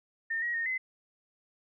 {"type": "tone with pitch steps", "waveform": "sine", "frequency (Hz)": [1817, 1901, 1843, 2043], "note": ["A#6", "A#6", "A#6", "C7"], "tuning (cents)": [-45, 33, -20, -42], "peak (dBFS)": -29, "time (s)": [0.3, 0.78], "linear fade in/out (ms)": 10, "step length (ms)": 120, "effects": []}